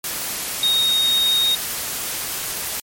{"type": "tone in noise", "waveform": "sine", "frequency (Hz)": 3729, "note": "A#7", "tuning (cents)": 0, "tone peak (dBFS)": -15, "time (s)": [0.63, 1.55], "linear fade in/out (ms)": 2, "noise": "white", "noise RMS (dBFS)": -26, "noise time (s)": [0.04, 2.8], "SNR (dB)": 8, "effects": ["MP3 64 kbps"]}